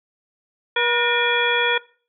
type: harmonic tone with a mistuned harmonic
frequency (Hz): 480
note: B4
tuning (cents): -49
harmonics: 1 / 2 / 3 / 4 / 5 / 7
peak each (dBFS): -24 / -24 / -24 / -24 / -24 / -24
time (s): 0.76-1.78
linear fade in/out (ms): 5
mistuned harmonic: 4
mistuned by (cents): -81
effects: noise-tail reverb RT60 0.4 s tail -20 dB re dry